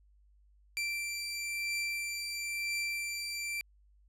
sawtooth beating tone pair, 2349 / 2350 Hz, D7 / D7, 0 / +1 cents, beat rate 1 Hz, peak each -31 / -39 dBFS, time 0.77-3.61 s, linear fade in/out 0 ms, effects added 50 Hz sine -61 dBFS peak until 4.08 s + low-pass 12000 Hz 12 dB/octave

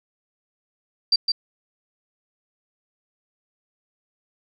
sine tone with echo, 4699 Hz, D8, in tune, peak -14 dBFS, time 1.12-1.16 s, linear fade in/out 5 ms, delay 160 ms, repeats 1, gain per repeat -4 dB, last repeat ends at 1.32 s, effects none

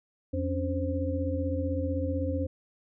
sine tone cluster, 85.5 / 270.1 / 285.9 / 523 Hz, F2 / C#4 / D4 / C5, -36 / -45 / -46 / -1 cents, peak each -30 / -35 / -34 / -33 dBFS, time 0.33-2.47 s, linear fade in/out 10 ms, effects none

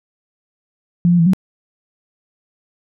sine tone with pitch steps, 173.7 / 174.7 / 166 / 187.4 Hz, F3 / F3 / E3 / F#3, -9 / +1 / +12 / +22 cents, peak -9 dBFS, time 1.05-1.334 s, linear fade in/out 0 ms, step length 71 ms, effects none

